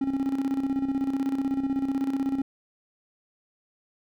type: tone with tremolo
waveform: triangle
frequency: 271.4 Hz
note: C#4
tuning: 36 cents flat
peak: -20 dBFS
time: 0.01-2.42 s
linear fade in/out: 5 ms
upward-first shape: square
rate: 16 Hz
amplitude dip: 60%
effects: none